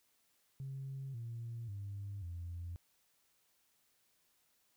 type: tone with pitch steps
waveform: sine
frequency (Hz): 135.2 / 116.35 / 100.12 / 86.16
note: C#3 / A#2 / G2 / F2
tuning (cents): -43 / -3 / +37 / -23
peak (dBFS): -40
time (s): 0.6-2.76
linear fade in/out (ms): 0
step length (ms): 540
effects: tanh soft clip ceiling -37 dBFS + white hiss -75 dBFS RMS until 4.76 s